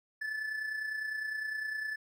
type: tone with amplitude modulation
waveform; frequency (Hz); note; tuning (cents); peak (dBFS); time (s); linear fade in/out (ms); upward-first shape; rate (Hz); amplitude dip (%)
triangle; 1739; A6; -21; -30; 0.21-1.96; 10; sine; 29.9; 50
effects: none